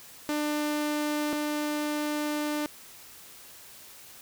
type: tone pair in turn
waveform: sawtooth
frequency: 298.4 / 298.4 Hz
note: D4 / D4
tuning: +28 / +28 cents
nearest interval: unison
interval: 0 cents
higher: neither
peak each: -23 / -24 dBFS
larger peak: first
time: 0.29-1.33 / 1.33-2.66 s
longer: second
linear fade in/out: 0 ms
effects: white hiss -49 dBFS RMS until 4.21 s